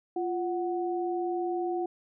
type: tone pair together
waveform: sine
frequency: 348.3 / 740 Hz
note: F4 / F#5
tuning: -5 / 0 cents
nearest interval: octave + minor second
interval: 1305 cents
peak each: -29 / -33 dBFS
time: 0.16-1.86 s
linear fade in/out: 5 ms
effects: none